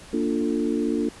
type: chord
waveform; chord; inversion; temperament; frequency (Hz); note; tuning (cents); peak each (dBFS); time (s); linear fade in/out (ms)
sine; Bb major seventh; none; equal with one note detuned; 233.1 / 293.7 / 349.2 / 444.6; Bb3 / D4 / F4 / A4; 0 / 0 / 0 / +18; -26 / -25 / -28 / -30; 0.13-1.09; 5
effects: pink hiss -45 dBFS RMS until 1.2 s + resampled to 24000 Hz